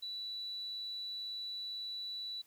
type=tone; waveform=sine; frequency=3951 Hz; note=B7; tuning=in tune; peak=-39 dBFS; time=0.02-2.42 s; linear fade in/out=10 ms; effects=white hiss -68 dBFS RMS until 2.46 s